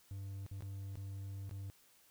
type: tone with dropouts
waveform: triangle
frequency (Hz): 98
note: G2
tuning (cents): 0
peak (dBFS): -40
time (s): 0.11-1.7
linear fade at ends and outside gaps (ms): 0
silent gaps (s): 0.464-0.513 / 0.607-0.623 / 0.955-0.972 / 1.494-1.511
effects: white hiss -67 dBFS RMS until 2.1 s